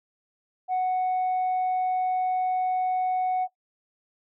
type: tone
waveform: sine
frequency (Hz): 740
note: F#5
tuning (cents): 0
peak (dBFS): -20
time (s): 0.68-3.48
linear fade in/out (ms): 50
effects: noise-tail reverb RT60 0.1 s tail -17 dB re dry + tanh soft clip ceiling -21 dBFS